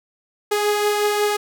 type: beating tone pair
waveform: sawtooth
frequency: 415.3 / 420.8 Hz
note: G#4 / G#4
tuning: 0 / +23 cents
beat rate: 5.5 Hz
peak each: -14 / -23 dBFS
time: 0.51-1.37 s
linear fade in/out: 10 ms
effects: none